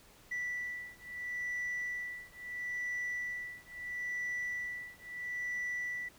sine beating tone pair, 1965 / 1965.75 Hz, B6 / B6, -9 / -9 cents, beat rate 0.75 Hz, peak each -38 / -38 dBFS, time 0.31-6.09 s, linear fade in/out 10 ms, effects tanh soft clip ceiling -32 dBFS + pink hiss -60 dBFS RMS until 6.18 s

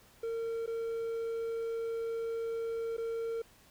triangle tone with dropouts, 457.4 Hz, A#4, 33 cents flat, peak -31 dBFS, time 0.23-3.42 s, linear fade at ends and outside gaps 5 ms, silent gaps 0.662-0.675 / 2.968-2.98 s, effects pink hiss -61 dBFS RMS until 3.7 s

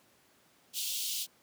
pink high-pass noise, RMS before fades -35 dBFS, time 0.73-1.27 s, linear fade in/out 50 ms, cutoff 2900 Hz, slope 48 dB/octave, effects pink hiss -65 dBFS RMS until 1.42 s + high-pass 150 Hz 12 dB/octave

